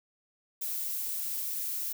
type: noise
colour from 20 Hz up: violet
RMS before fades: -34 dBFS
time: 0.61-1.93 s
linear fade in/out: 10 ms
effects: none